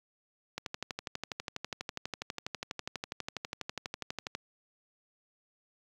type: click train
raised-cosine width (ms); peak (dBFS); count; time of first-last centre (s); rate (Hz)
0.2; -18; 47; 0.58-4.35; 12.2
effects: high-pass 80 Hz 12 dB/octave + 10-bit